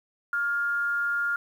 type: tone with amplitude modulation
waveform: sine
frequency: 1408 Hz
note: F6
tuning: 14 cents sharp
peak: -22 dBFS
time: 0.33-1.36 s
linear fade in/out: 2 ms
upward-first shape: sine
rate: 275 Hz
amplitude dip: 40%
effects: 9-bit